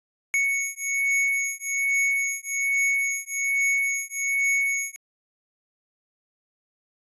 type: beating tone pair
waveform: square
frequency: 2217 / 2218.2 Hz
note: C#7 / C#7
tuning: 0 / +1 cents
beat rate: 1.2 Hz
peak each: -26 dBFS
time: 0.34-4.96 s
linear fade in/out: 0 ms
effects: resampled to 24000 Hz